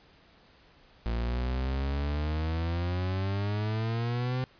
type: exponential sweep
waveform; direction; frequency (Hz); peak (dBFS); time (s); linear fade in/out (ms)
40% pulse; up; 56.4 to 129.7; -27; 1.06-4.44; 0
effects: pink hiss -59 dBFS RMS until 4.59 s + resampled to 11025 Hz